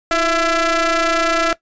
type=ring-modulated tone; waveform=sawtooth; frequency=338.3 Hz; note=E4; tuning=45 cents sharp; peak=-7 dBFS; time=0.11-1.53 s; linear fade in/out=2 ms; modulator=1000 Hz; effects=noise-tail reverb RT60 0.1 s tail -18 dB re dry + resampled to 16000 Hz